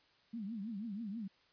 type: tone with vibrato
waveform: sine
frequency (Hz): 213.4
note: G#3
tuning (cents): +47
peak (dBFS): -39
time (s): 0.33-1.28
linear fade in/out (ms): 10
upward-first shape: triangle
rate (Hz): 6.2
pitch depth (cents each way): 220
effects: white hiss -69 dBFS RMS until 1.52 s + resampled to 11025 Hz